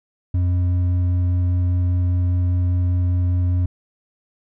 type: tone with hard clipping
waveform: sine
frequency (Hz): 89.5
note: F2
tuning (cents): +43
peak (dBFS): -17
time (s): 0.34-3.66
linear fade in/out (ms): 5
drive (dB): 4
effects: none